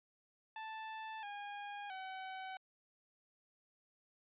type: tone with pitch steps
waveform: sawtooth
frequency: 880 / 816.3 / 757.3 Hz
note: A5 / G#5 / F#5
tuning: 0 / -30 / +40 cents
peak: -40 dBFS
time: 0.56-2.57 s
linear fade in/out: 2 ms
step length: 670 ms
effects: resampled to 8000 Hz